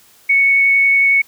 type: tone with vibrato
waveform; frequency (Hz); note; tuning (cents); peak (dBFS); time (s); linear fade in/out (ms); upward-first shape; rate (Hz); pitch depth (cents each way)
sine; 2217; C#7; 0; -9; 0.29-1.22; 10; triangle; 11; 8
effects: white hiss -49 dBFS RMS until 1.27 s